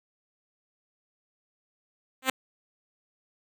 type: tone with exponential growth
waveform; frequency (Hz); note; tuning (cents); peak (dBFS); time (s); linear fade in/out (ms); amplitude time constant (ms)
5% pulse; 261.6; C4; 0; -8; 2.22-2.3; 5; 17
effects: none